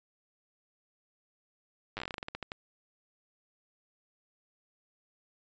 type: slowing click train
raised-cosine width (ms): 0.3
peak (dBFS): -21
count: 16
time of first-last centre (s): 1.97-2.519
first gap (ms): 9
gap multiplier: 1.18
effects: resampled to 16000 Hz